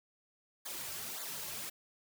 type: noise with flanger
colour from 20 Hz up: white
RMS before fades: -42 dBFS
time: 0.65-1.7 s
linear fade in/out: 10 ms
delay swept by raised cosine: 0.35 to 4.15 ms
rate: 1.8 Hz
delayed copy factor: -0.95
effects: none